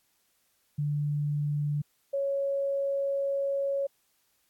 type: tone pair in turn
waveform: sine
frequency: 146.83 / 554.4 Hz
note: D3 / C#5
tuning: 0 / 0 cents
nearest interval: octave + major seventh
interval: 2300 cents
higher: second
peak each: -26 dBFS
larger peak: neither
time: 0.78-1.82 / 2.13-3.87 s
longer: second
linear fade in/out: 10 ms
effects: white hiss -71 dBFS RMS until 4.49 s + AAC 64 kbps